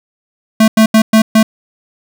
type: tone bursts at uneven times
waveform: square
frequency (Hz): 220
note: A3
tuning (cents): 0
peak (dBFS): -5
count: 5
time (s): 0.6-0.68 / 0.77-0.86 / 0.94-1.02 / 1.13-1.22 / 1.35-1.43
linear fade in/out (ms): 5
effects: none